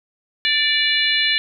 harmonic tone with a mistuned harmonic, 582 Hz, D5, 16 cents flat, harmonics 3 / 4 / 5 / 6 / 7, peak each -22 / -22 / -22 / -22 / -22 dBFS, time 0.45-1.38 s, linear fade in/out 0 ms, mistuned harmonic 3, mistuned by +25 cents, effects none

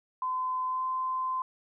sine tone with pitch glide, 1023 to 1033.1 Hz, C6 to C6, -39 to -22 cents, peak -28 dBFS, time 0.22-1.42 s, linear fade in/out 2 ms, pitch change +17 cents, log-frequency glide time 0.67-0.83 s, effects none

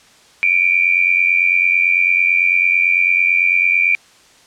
sine tone pair together, 2311 / 2400 Hz, D7 / D7, -28 / +37 cents, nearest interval minor second, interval 65 cents, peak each -14 dBFS, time 0.43-3.95 s, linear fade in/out 0 ms, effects white hiss -48 dBFS RMS until 4.46 s + low-pass 7000 Hz 12 dB/octave

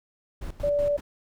brown noise with tremolo, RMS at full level -34 dBFS, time 0.41-1.01 s, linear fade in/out 10 ms, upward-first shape square, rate 5.3 Hz, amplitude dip 80%
sine tone, 580 Hz, D5, 22 cents flat, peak -21 dBFS, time 0.63-0.97 s, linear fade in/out 10 ms
effects none

